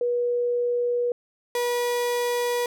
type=tone pair in turn; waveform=sine / 35% pulse; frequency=484 / 484 Hz; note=B4 / B4; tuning=-35 / -35 cents; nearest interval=unison; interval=0 cents; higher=neither; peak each=-21 dBFS; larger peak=neither; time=0.01-1.12 / 1.55-2.66 s; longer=neither; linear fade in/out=2 ms; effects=none